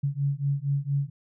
sine beating tone pair, 138.59 / 142.89 Hz, C#3 / D3, 0 / -47 cents, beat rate 4.3 Hz, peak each -27 dBFS, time 0.03-1.1 s, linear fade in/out 10 ms, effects none

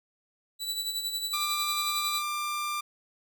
sawtooth tone with tremolo, 3951 Hz, B7, in tune, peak -25 dBFS, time 0.59-2.23 s, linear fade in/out 50 ms, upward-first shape sine, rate 11 Hz, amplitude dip 55%
sawtooth tone, 1190 Hz, D6, 22 cents sharp, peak -26 dBFS, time 1.33-2.81 s, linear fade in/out 10 ms
effects none

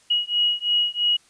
sine beating tone pair, 2900 / 2903 Hz, F#7 / F#7, -35 / -34 cents, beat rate 3 Hz, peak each -22 dBFS, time 0.1-1.17 s, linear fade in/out 10 ms, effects white hiss -57 dBFS RMS until 1.29 s + resampled to 22050 Hz

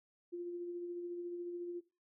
sine tone with tremolo, 349.2 Hz, F4, in tune, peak -38 dBFS, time 0.32-1.81 s, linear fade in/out 20 ms, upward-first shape sine, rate 14 Hz, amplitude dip 30%, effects noise-tail reverb RT60 0.3 s tail -18 dB re dry

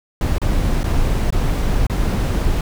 brown noise with dropouts, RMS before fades -17 dBFS, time 0.21-2.61 s, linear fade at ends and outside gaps 2 ms, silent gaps 0.383-0.416 / 0.833-0.841 / 1.305-1.324 / 1.868-1.897 s, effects none

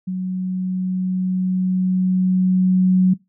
sine tone with level ramp, 185 Hz, F#3, in tune, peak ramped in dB -21 to -10 dBFS, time 0.07-3.14 s, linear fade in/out 10 ms, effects noise-tail reverb RT60 0.2 s tail -21 dB re dry

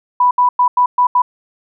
sine tone bursts at uneven times, 987.8 Hz, B5, in tune, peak -8 dBFS, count 6, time 0.2-0.31 / 0.38-0.49 / 0.59-0.68 / 0.77-0.86 / 0.98-1.07 / 1.15-1.22 s, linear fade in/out 5 ms, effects none

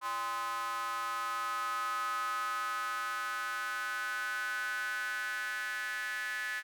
square tone with high-pass filter sweep, 115.2 Hz, A#2, 20 cents flat, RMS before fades -36 dBFS, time 0.01-6.63 s, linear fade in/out 50 ms, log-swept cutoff 1100 to 1700 Hz, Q 7.5, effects none

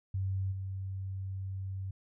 sine tone with level steps, 95.8 Hz, G2, 39 cents flat, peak -30 / -35 dBFS, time 0.14-1.91 s, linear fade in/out 5 ms, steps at 0.51 s, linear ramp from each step 20 ms, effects none

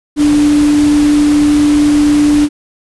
sine tone in noise, 294.6 Hz, D4, 6 cents sharp, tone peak -6 dBFS, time 0.16-2.49 s, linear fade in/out 50 ms, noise pink, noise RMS -22 dBFS, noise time 0.16-2.49 s, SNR +13 dB, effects resampled to 24000 Hz

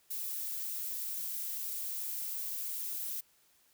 violet noise, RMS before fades -38 dBFS, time 0.1-3.21 s, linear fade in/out 10 ms, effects white hiss -68 dBFS RMS until 3.73 s

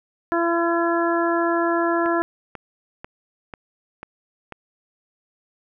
harmonic tone, 338.4 Hz, E4, 45 cents sharp, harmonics 1 / 2 / 3 / 4 / 5, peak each -21 / -24 / -26 / -27 / -28 dBFS, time 0.32-2.22 s, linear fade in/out 0 ms
click train, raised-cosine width 0.5 ms, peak -19 dBFS, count 6, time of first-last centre 2.06-4.523 s, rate 2.03 Hz
effects none

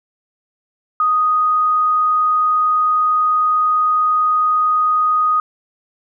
sine tone, 1244.5 Hz, D#6, in tune, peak -12 dBFS, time 1-5.4 s, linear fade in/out 2 ms, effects none

